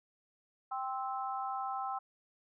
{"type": "harmonic tone", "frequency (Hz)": 261.8, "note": "C4", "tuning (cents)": 1, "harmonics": [3, 4, 5], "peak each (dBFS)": [-37, -41, -40], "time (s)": [0.71, 1.99], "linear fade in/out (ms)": 10, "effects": []}